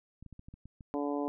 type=clicks; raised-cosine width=5 ms; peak=-36 dBFS; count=8; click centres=0.226 / 0.263 / 0.327 / 0.394 / 0.485 / 0.54 / 0.656 / 0.808 s
type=harmonic tone; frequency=144.2 Hz; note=D3; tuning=31 cents flat; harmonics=2 / 3 / 4 / 5 / 6 / 7; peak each=-33 / -37 / -39 / -41 / -43 / -44 dBFS; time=0.94-1.28 s; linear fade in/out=0 ms
effects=none